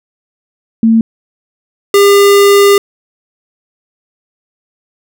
sine / square tone pair in turn, 225.6 / 402 Hz, A3 / G4, +44 / +44 cents, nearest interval minor seventh, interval 1000 cents, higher second, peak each -4 dBFS, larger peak neither, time 0.83-1.01 / 1.94-2.78 s, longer second, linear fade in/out 2 ms, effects none

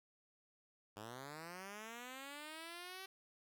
5% pulse linear sweep, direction up, 99.6 to 386.5 Hz, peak -37 dBFS, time 0.96-3.06 s, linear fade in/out 5 ms, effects none

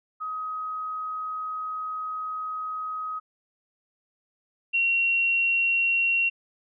sine tone pair in turn, 1262 / 2740 Hz, D#6 / F7, +24 / -34 cents, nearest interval octave + minor second, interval 1342 cents, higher second, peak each -29 / -20 dBFS, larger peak second, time 0.2-3.2 / 4.73-6.3 s, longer first, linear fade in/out 20 ms, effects none

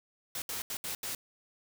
white noise bursts at uneven times, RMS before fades -37 dBFS, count 5, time 0.35-0.42 / 0.49-0.62 / 0.7-0.77 / 0.84-0.95 / 1.03-1.15 s, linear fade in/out 2 ms, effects none

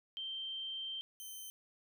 sine / 5% pulse tone pair in turn, 3136 / 3095 Hz, G7 / G7, 0 / -23 cents, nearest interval unison, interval 23 cents, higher first, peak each -39 / -37 dBFS, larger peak second, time 0.17-1.01 / 1.2-1.5 s, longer first, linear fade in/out 0 ms, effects none

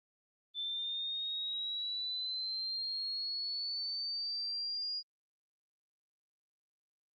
sine linear sweep, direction up, 3520 to 4870 Hz, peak -35 dBFS, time 0.54-5.03 s, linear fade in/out 50 ms, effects Opus 24 kbps

